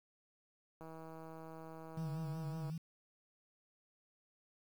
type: click train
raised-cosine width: 1 ms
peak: -38 dBFS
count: 305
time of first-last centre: 0.81-2.698 s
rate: 161 Hz
type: tone with vibrato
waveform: sine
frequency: 154.4 Hz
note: D#3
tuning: 13 cents flat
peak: -39 dBFS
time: 1.97-2.78 s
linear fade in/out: 5 ms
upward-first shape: sine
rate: 5.4 Hz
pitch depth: 110 cents each way
effects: 10-bit